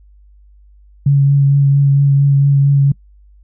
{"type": "tone with vibrato", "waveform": "sine", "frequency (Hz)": 140, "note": "C#3", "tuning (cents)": 18, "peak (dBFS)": -7, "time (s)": [1.06, 2.92], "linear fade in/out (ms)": 5, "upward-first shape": "triangle", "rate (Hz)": 4.4, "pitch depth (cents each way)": 18, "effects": ["noise-tail reverb RT60 0.1 s tail -24 dB re dry", "added 50 Hz sine -42 dBFS peak until 3.43 s"]}